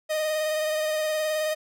45% pulse tone with vibrato, 619 Hz, D#5, 9 cents flat, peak -24 dBFS, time 0.09-1.55 s, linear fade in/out 20 ms, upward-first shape sine, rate 19 Hz, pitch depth 23 cents each way, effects none

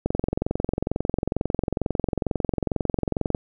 click train, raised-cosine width 2 ms, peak -9 dBFS, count 74, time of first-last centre 0.06-3.348 s, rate 22.2 Hz, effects none

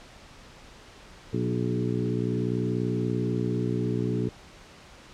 harmonic tone with a mistuned harmonic, 60.5 Hz, B1, 35 cents flat, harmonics 2 / 3 / 4 / 5 / 6 / 7, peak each -29 / -31 / -32 / -33 / -34 / -34 dBFS, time 1.33-4.29 s, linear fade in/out 5 ms, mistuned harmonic 6, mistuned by +16 cents, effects pink hiss -49 dBFS RMS until 5.13 s + low-pass 6000 Hz 12 dB/octave

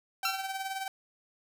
sawtooth tone with tremolo, 772 Hz, G5, 27 cents flat, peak -28 dBFS, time 0.23-0.88 s, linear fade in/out 2 ms, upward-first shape sine, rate 19 Hz, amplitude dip 55%
15% pulse tone with exponential decay, 1357 Hz, E6, 50 cents sharp, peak -19 dBFS, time 0.25-0.55 s, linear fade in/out 2 ms, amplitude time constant 64 ms
effects none

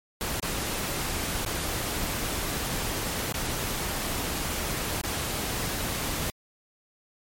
pink noise with dropouts, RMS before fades -30 dBFS, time 0.21-6.3 s, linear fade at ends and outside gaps 0 ms, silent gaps 0.398-0.427 / 1.449-1.463 / 3.324-3.342 / 5.013-5.037 s, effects MP3 64 kbps

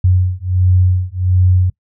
sine beating tone pair, 90.8 / 92.2 Hz, F#2 / F#2, -32 / -6 cents, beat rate 1.4 Hz, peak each -13 / -13 dBFS, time 0.04-1.7 s, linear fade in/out 5 ms, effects noise-tail reverb RT60 0.1 s tail -23 dB re dry

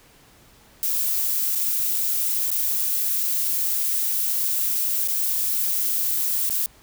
violet noise with dropouts, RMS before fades -23 dBFS, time 0.83-6.66 s, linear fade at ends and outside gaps 0 ms, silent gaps 1.55-1.556 / 2.505-2.515 / 5.075-5.084 / 6.493-6.506 s, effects pink hiss -53 dBFS RMS until 6.82 s

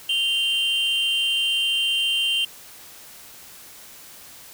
triangle tone pair together, 2792 / 3127 Hz, F7 / G7, -1 / -5 cents, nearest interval major second, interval 196 cents, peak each -22 / -20 dBFS, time 0.09-2.45 s, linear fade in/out 5 ms, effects white hiss -44 dBFS RMS until 4.53 s

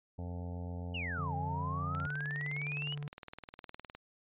harmonic tone, 87.7 Hz, F2, 8 cents sharp, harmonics 1 / 2 / 3 / 5 / 6 / 7 / 8 / 9 / 10, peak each -39 / -45 / -49 / -53 / -55 / -56 / -57 / -58 / -59 dBFS, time 0.18-2.07 s, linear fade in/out 10 ms
sine exponential two-way sweep, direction down then up, 2991 to 788 to 2991 Hz, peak -37 dBFS, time 0.94-2.95 s, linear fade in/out 10 ms, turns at 1.35 s
triangle tone, 146 Hz, D3, 10 cents flat, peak -36 dBFS, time 1.18-3.08 s, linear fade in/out 2 ms
click train, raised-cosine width 0.3 ms, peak -30 dBFS, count 40, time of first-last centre 1.95-3.95 s, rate 19.5 Hz
effects resampled to 8000 Hz

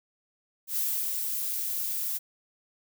violet noise with ADSR envelope, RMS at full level -28 dBFS, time 0.67-2.19 s, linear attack 98 ms, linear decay 360 ms, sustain -3 dB, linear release 23 ms, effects none

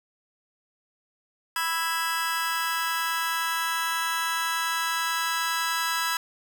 sawtooth chord, E major, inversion second, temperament just, 988.9 / 1318.5 / 1648.1 Hz, B5 / E6 / G#6, +2 / 0 / -14 cents, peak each -26 dBFS, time 1.56-6.17 s, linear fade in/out 2 ms, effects none

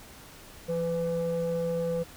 sine tone pair together, 170.06 / 502 Hz, F3 / B4, -46 / +28 cents, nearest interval octave + perfect fifth, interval 1874 cents, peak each -30 / -26 dBFS, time 0.68-2.04 s, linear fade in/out 20 ms, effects tanh soft clip ceiling -23 dBFS + pink hiss -49 dBFS RMS until 2.16 s

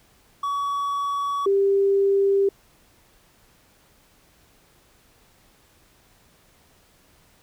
triangle / sine tone pair in turn, 1131 / 394.9 Hz, C#6 / G4, +34 / +13 cents, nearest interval octave + tritone, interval 1821 cents, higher first, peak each -21 / -16 dBFS, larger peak second, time 0.43-1.46 / 1.46-2.49 s, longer neither, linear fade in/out 5 ms, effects pink hiss -58 dBFS RMS until 7.42 s

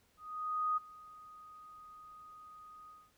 sine tone with ADSR envelope, 1244.5 Hz, D#6, in tune, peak -29 dBFS, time 0.17-3.12 s, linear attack 600 ms, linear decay 15 ms, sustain -22 dB, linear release 230 ms, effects pink hiss -71 dBFS RMS until 3.17 s

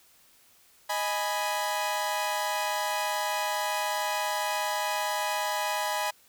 sawtooth chord, G# minor, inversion second, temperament equal, 622.3 / 830.6 / 987.8 Hz, D#5 / G#5 / B5, 0 / 0 / 0 cents, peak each -30 / -27 / -28 dBFS, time 0.89-6.11 s, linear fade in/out 10 ms, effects white hiss -60 dBFS RMS until 6.28 s

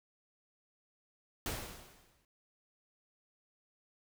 pink noise with exponential decay, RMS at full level -36 dBFS, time 1.46-2.25 s, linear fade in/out 1 ms, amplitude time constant 170 ms, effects none

